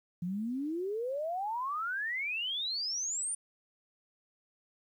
sine exponential sweep, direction up, 169.1 to 9397 Hz, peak -32 dBFS, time 0.22-3.35 s, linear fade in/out 5 ms, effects 11-bit

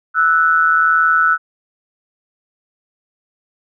sine tone pair together, 1318.5 / 1480 Hz, E6 / F#6, 0 / 0 cents, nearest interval major second, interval 200 cents, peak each -13 dBFS, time 0.14-1.38 s, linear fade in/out 50 ms, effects none

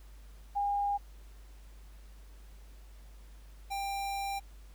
sine / square tone pair in turn, 810 / 792 Hz, G#5 / G5, -43 / +18 cents, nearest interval unison, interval 39 cents, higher first, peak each -28 / -34 dBFS, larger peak first, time 0.55-0.98 / 3.7-4.4 s, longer second, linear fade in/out 20 ms, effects added 50 Hz sine -49 dBFS peak until 4.74 s + pink hiss -63 dBFS RMS until 4.74 s

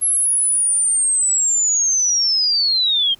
sine linear sweep, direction down, 11175 to 3136 Hz, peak -14 dBFS, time 0.01-3.15 s, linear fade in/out 20 ms, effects pink hiss -52 dBFS RMS until 3.19 s

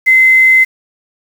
sine tone with quantisation, 2058 Hz, C7, 29 cents flat, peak -4 dBFS, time 0.06-0.65 s, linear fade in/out 20 ms, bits 5, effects none

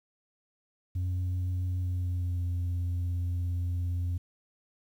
sine tone with pitch glide, 90.7 to 88.27 Hz, F#2 to F2, -34 to +19 cents, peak -25 dBFS, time 0.95-4.18 s, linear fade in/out 10 ms, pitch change -47 cents, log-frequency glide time 1.8-2.43 s, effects tanh soft clip ceiling -27 dBFS + 10-bit

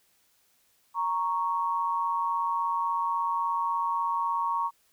sine tone pair together, 932.3 / 1108.7 Hz, A#5 / C#6, 0 / 0 cents, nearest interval minor third, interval 300 cents, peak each -28 dBFS, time 0.94-4.71 s, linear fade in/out 50 ms, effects white hiss -67 dBFS RMS until 4.92 s

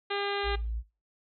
harmonic tone, 402.6 Hz, G4, 46 cents sharp, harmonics 1 / 2 / 3 / 4 / 5 / 6 / 7 / 8 / 9 / 10, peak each -33 / -36 / -38 / -39 / -40 / -41 / -41 / -42 / -43 / -43 dBFS, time 0.1-0.56 s, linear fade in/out 10 ms
sine tone, 56.1 Hz, A1, 34 cents sharp, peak -30 dBFS, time 0.43-0.83 s, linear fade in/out 50 ms
effects noise-tail reverb RT60 0.3 s tail -18 dB re dry

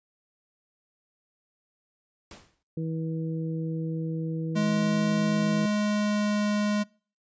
pink noise with exponential decay, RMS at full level -42 dBFS, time 2.31-2.63 s, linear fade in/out 2 ms, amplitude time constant 68 ms
harmonic tone, 161.5 Hz, E3, 35 cents flat, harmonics 1 / 2 / 3, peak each -29 / -35 / -39 dBFS, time 2.77-5.66 s, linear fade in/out 5 ms
square tone with pitch glide, 210 to 208.3 Hz, G#3 to G#3, +19 to +5 cents, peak -24 dBFS, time 4.55-6.84 s, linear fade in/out 20 ms, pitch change -14 cents, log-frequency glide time 5.2-6.47 s
effects noise-tail reverb RT60 0.4 s tail -25 dB re dry + resampled to 16000 Hz

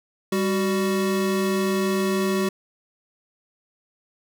square tone pair together, 197.6 / 374.7 Hz, G3 / F#4, +14 / +22 cents, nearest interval major seventh, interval 1108 cents, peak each -24 dBFS, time 0.32-2.49 s, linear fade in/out 5 ms, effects none

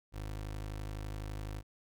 25% pulse tone, 51.91 Hz, G#1, in tune, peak -35 dBFS, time 0.12-1.63 s, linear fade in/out 50 ms, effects none

